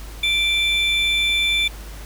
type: tone pair together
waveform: triangle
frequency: 2349 / 3520 Hz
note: D7 / A7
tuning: 0 / 0 cents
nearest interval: perfect fifth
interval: 700 cents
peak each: -18 dBFS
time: 0.23-1.68 s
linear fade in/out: 5 ms
effects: added 51 Hz sine -33 dBFS peak until 2.05 s + pink hiss -41 dBFS RMS until 2.05 s